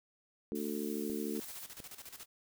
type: harmonic tone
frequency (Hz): 73.42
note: D2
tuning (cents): 0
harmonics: 3 / 4 / 5 / 6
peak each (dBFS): -39 / -40 / -41 / -42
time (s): 0.52-1.4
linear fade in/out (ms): 0
type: noise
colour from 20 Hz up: blue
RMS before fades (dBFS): -48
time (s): 0.55-1.66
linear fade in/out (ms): 5
type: clicks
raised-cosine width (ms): 2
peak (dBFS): -35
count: 2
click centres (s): 1.099 / 1.802
type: noise with tremolo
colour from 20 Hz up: white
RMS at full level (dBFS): -48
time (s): 1.34-2.26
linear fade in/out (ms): 20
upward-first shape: square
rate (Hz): 14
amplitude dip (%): 70
effects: none